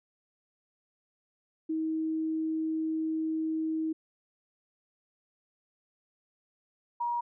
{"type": "tone pair in turn", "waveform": "sine", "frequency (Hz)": [317.9, 952.6], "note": ["D#4", "A#5"], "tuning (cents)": [37, 37], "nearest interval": "octave + perfect fifth", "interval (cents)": 1900, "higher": "second", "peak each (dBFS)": -28, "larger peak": "neither", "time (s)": [[1.69, 3.93], [7, 7.21]], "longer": "first", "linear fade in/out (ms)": 10, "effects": []}